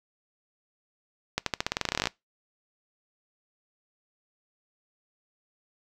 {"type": "accelerating click train", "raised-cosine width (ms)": 0.2, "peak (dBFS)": -8, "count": 18, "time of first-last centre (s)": [1.38, 2.072], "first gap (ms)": 83, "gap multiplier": 0.9, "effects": ["noise-tail reverb RT60 0.2 s tail -23 dB re dry"]}